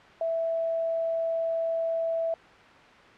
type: tone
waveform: sine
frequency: 659 Hz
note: E5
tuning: 1 cent flat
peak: -25 dBFS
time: 0.21-2.34 s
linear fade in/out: 2 ms
effects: white hiss -50 dBFS RMS until 3.17 s + low-pass 2000 Hz 12 dB/octave